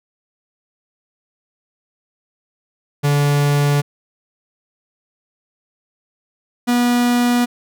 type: tone pair in turn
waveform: 45% pulse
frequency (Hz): 144.3 / 242.7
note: D3 / B3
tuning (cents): -30 / -30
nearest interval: major sixth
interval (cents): 900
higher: second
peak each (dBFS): -13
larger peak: neither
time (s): 3.03-3.82 / 6.67-7.46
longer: neither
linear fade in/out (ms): 20
effects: none